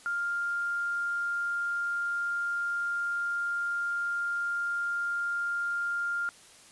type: tone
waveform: sine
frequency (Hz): 1400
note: F6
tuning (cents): +4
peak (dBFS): -28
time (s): 0.06-6.29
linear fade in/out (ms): 0
effects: white hiss -54 dBFS RMS until 6.71 s + resampled to 24000 Hz